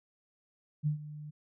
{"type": "tone with ADSR envelope", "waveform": "sine", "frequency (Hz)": 150, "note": "D3", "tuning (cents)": 37, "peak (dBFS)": -25, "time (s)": [0.83, 1.31], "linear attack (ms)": 36, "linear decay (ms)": 110, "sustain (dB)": -16, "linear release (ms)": 15, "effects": []}